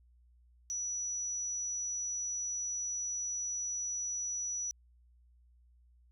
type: tone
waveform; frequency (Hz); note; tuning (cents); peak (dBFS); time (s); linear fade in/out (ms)
sine; 5890; F#8; -9; -34; 0.7-4.71; 0
effects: added 60 Hz sine -61 dBFS peak until 6.11 s